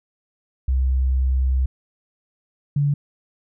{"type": "tone pair in turn", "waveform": "sine", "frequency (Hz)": [65, 143.58], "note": ["C2", "D3"], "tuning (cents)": [-11, -39], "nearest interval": "octave + major second", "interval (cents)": 1372, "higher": "second", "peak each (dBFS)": -16, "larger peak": "neither", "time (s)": [[0.68, 1.66], [2.76, 2.94]], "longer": "first", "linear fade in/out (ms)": 5, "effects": []}